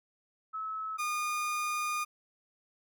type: tone pair in turn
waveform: sine / 30% pulse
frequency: 1296 / 1219.5 Hz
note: E6 / D#6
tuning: -30 / -35 cents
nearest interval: minor second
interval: 105 cents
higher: first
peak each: -34 / -28 dBFS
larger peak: second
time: 0.53-0.98 / 0.98-2.05 s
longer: second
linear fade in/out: 20 ms
effects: none